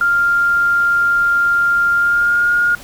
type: tone with pitch glide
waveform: sine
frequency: 1396.9 to 1423.8 Hz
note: F6 to F6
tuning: 0 to +33 cents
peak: -11 dBFS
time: 0.01-2.75 s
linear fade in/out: 2 ms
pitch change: +33 cents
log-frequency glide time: 1.94-2.52 s
effects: pink hiss -37 dBFS RMS until 2.83 s